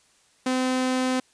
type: tone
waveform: sawtooth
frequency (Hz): 256.7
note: C4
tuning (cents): -33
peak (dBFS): -18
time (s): 0.46-1.2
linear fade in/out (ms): 5
effects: white hiss -61 dBFS RMS until 1.33 s + resampled to 22050 Hz